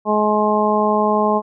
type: harmonic tone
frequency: 211.6 Hz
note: G#3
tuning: 33 cents sharp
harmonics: 1 / 2 / 3 / 4 / 5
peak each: -20 / -20 / -20 / -20 / -20 dBFS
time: 0.05-1.42 s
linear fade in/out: 50 ms
effects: none